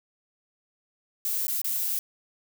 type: noise with dropouts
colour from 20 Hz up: violet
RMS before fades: -28 dBFS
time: 1.25-1.99 s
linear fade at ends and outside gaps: 1 ms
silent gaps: 1.469-1.48 / 1.616-1.644 s
effects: none